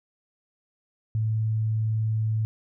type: tone with vibrato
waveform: sine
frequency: 109.8 Hz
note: A2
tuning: 3 cents flat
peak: -22 dBFS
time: 1.15-2.45 s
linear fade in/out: 0 ms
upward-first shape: triangle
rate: 20 Hz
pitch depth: 15 cents each way
effects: none